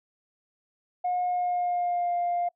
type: tone with pitch glide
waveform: sine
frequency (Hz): 720 to 701.1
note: F#5 to F5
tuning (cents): -47 to +7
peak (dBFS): -23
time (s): 1.04-2.49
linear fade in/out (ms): 10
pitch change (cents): -46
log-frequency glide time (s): 1.23-2.14
effects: noise-tail reverb RT60 0.1 s tail -24 dB re dry + tanh soft clip ceiling -21 dBFS